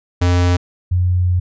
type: tone pair in turn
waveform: square / sine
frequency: 88.6 / 89.84 Hz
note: F2 / F2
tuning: +25 / +50 cents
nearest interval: unison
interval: 25 cents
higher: second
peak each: -12 dBFS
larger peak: neither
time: 0.21-0.57 / 0.91-1.4 s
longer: second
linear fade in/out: 10 ms
effects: resampled to 16000 Hz